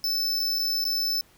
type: tone with dropouts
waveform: square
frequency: 5274 Hz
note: E8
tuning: in tune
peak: -24 dBFS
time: 0.04-1.21 s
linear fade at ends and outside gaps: 1 ms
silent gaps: 0.396-0.399 / 0.588-0.592 / 0.842-0.851 s
effects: pink hiss -58 dBFS RMS until 1.37 s